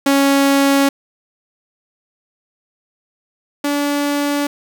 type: tone pair in turn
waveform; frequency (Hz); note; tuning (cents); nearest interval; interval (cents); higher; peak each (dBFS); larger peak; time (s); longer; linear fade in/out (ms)
sawtooth; 277.2 / 287.9; C#4 / D4; 0 / -34; minor second; 66; second; -7 / -12; first; 0.06-0.89 / 3.64-4.47; neither; 5
effects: 7-bit